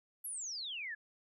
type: exponential sweep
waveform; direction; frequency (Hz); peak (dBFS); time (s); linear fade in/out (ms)
sine; down; 11840 to 1661.2; -39; 0.24-0.95; 10
effects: none